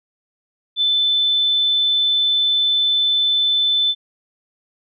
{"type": "tone", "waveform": "sine", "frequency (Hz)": 3520, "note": "A7", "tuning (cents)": 0, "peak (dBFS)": -14, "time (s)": [0.76, 3.95], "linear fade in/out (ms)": 50, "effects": []}